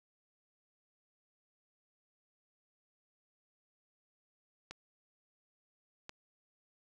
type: clicks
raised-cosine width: 0.2 ms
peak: -27 dBFS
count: 2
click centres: 4.71 / 6.094 s
effects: none